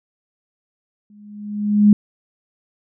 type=tone with exponential growth; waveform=sine; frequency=207.7 Hz; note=G#3; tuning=in tune; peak=-5 dBFS; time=1.1-1.93 s; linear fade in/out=2 ms; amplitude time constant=180 ms; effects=none